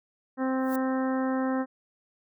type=harmonic tone; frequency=261.6 Hz; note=C4; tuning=in tune; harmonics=1 / 2 / 3 / 4 / 5 / 6 / 7; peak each=-26 / -32 / -36 / -38 / -40 / -42 / -43 dBFS; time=0.37-1.66 s; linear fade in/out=50 ms
type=noise with exponential growth; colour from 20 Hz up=violet; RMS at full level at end=-36 dBFS; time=0.58-0.76 s; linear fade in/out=5 ms; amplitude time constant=37 ms
effects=none